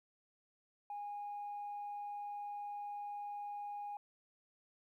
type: tone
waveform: sine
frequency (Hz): 821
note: G#5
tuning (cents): -20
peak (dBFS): -40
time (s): 0.9-3.97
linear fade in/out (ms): 2
effects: tanh soft clip ceiling -38 dBFS + 13-bit